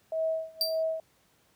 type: tone with tremolo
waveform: sine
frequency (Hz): 643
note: E5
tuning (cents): -43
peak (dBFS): -25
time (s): 0.12-1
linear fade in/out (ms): 2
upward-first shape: sine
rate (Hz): 1.8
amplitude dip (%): 95
type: tone with exponential decay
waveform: 45% pulse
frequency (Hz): 4695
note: D8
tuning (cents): -1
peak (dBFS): -21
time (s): 0.61-0.83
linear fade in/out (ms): 1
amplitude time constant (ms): 46
effects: pink hiss -66 dBFS RMS until 1.55 s + high-pass 80 Hz 12 dB/octave